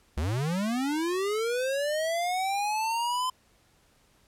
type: linear sweep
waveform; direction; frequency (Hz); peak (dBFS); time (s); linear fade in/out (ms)
square; up; 65.2 to 1028; -27; 0.17-3.3; 5
effects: pink hiss -64 dBFS RMS until 4.27 s + low-pass 12000 Hz 12 dB/octave